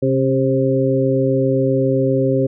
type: harmonic tone with a mistuned harmonic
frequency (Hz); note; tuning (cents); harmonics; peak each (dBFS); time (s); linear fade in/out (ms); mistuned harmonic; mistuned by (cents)
132.5; C3; +22; 1 / 2 / 3 / 4; -19 / -19 / -19 / -19; 0.02-2.47; 10; 2; +31
effects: none